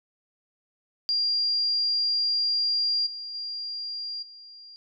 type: tone with level steps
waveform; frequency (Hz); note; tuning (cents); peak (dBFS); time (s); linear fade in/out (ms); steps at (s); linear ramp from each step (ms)
sine; 4780; D8; +30; -22 / -34 / -31 / -44; 1.09-4.76; 0; 3.06 / 3.34 / 4.22; 10
effects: none